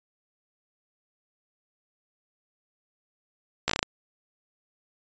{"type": "slowing click train", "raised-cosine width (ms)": 0.2, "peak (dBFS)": -6, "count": 7, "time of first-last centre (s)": [3.68, 3.829], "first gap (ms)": 15, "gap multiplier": 1.2, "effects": ["resampled to 16000 Hz"]}